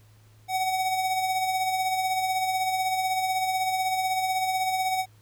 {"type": "tone with tremolo", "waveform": "square", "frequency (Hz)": 752, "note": "F#5", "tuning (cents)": 28, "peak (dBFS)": -23, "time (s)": [0.48, 5.06], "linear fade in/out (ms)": 50, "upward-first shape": "sine", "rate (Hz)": 16, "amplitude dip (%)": 40, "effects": ["added 107 Hz sine -53 dBFS peak until 5.21 s", "pink hiss -62 dBFS RMS until 5.21 s"]}